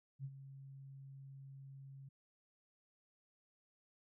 sine tone with ADSR envelope, 136.3 Hz, C#3, 29 cents flat, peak -40 dBFS, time 0.19-2.09 s, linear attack 54 ms, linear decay 52 ms, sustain -11 dB, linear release 8 ms, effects none

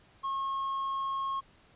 sine tone with tanh clipping, 1085 Hz, C#6, 37 cents flat, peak -31 dBFS, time 0.23-1.41 s, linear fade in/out 20 ms, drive 3 dB, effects pink hiss -61 dBFS RMS until 1.75 s + resampled to 8000 Hz

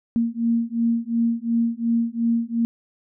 sine beating tone pair, 230.6 / 233.4 Hz, A#3 / A#3, -19 / +2 cents, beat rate 2.8 Hz, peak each -22 / -22 dBFS, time 0.16-2.65 s, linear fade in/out 0 ms, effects none

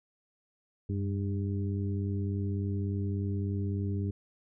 harmonic tone with a mistuned harmonic, 100 Hz, G2, 35 cents sharp, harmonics 1 / 2 / 3 / 4, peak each -30 / -36 / -40 / -42 dBFS, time 0.89-4.11 s, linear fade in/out 5 ms, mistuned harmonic 1, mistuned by -61 cents, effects none

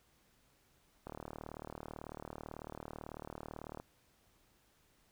click train, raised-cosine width 1 ms, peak -30 dBFS, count 105, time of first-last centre 1.07-3.8 s, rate 38.1 Hz, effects pink hiss -71 dBFS RMS until 5.11 s

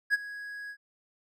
triangle tone with ADSR envelope, 1661.2 Hz, G#6, in tune, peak -18 dBFS, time 0.1-0.77 s, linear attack 39 ms, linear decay 25 ms, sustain -18 dB, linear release 70 ms, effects none

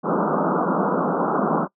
pink band-pass noise, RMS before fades -21 dBFS, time 0.03-1.68 s, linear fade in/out 50 ms, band 160 to 1400 Hz, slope 96 dB/octave, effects noise-tail reverb RT60 0.1 s tail -22 dB re dry

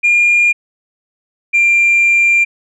sine tone pair in turn, 2412 / 2380 Hz, D7 / D7, +46 / +22 cents, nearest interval unison, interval 24 cents, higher first, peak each -6 dBFS, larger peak neither, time 0.03-0.53 / 1.53-2.45 s, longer second, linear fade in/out 20 ms, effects tanh soft clip ceiling -5 dBFS

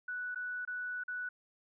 sine tone with dropouts, 1480 Hz, F#6, in tune, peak -36 dBFS, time 0.08-1.29 s, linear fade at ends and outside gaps 5 ms, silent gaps 0.347-0.357 / 0.651-0.675 / 1.037-1.08 s, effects none

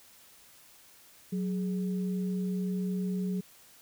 sine tone pair together, 185 / 416.4 Hz, F#3 / G#4, 0 / +5 cents, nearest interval octave + major second, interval 1405 cents, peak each -29 / -40 dBFS, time 1.32-3.41 s, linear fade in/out 10 ms, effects white hiss -57 dBFS RMS until 3.81 s

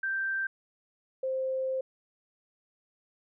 sine tone pair in turn, 1568 / 524.3 Hz, G6 / C5, 0 / +3 cents, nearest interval octave + perfect fifth, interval 1897 cents, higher first, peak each -28 dBFS, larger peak neither, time 0.03-0.47 / 1.23-1.81 s, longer second, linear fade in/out 5 ms, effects none

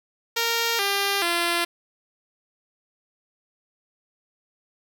5% pulse tone with pitch steps, 463.4 / 398.8 / 343.2 Hz, A#4 / G4 / F4, -10 / +30 / -30 cents, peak -10 dBFS, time 0.36-1.65 s, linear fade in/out 10 ms, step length 430 ms, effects none

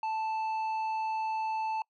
sine tone with tanh clipping, 880 Hz, A5, in tune, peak -31 dBFS, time 0.03-1.82 s, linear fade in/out 2 ms, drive 7 dB, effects noise-tail reverb RT60 0.1 s tail -26 dB re dry

